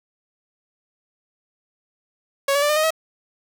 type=tone with pitch steps; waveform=sawtooth; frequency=554.4 / 570.6 / 587.4 / 604.6 / 622.3 / 640.5 Hz; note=C#5 / C#5 / D5 / D#5 / D#5 / E5; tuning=0 / +50 / 0 / -50 / 0 / -50 cents; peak=-13 dBFS; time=2.48-2.906 s; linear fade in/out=5 ms; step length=71 ms; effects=none